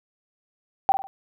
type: tone with echo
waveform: sine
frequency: 778 Hz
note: G5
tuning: 13 cents flat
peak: -13 dBFS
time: 0.89-0.92 s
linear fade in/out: 0 ms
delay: 50 ms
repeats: 3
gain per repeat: -9 dB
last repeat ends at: 1.07 s
effects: none